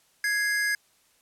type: tone pair together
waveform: square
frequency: 1663 / 2095 Hz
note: G#6 / C7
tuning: +2 / +2 cents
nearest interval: major third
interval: 400 cents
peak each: -25 / -32 dBFS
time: 0.24-0.75 s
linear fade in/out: 2 ms
effects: white hiss -64 dBFS RMS until 1.21 s + low-pass 12000 Hz 12 dB/octave